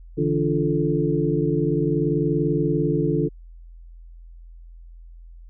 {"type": "tone cluster", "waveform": "sine", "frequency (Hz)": [143.1, 163.6, 289.3, 346.7, 437.9], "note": ["D3", "E3", "D4", "F4", "A4"], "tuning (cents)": [-45, -13, -26, -13, -8], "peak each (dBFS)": -25, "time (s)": [0.17, 3.29], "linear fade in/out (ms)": 20, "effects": ["added 42 Hz sine -40 dBFS peak until 5.49 s"]}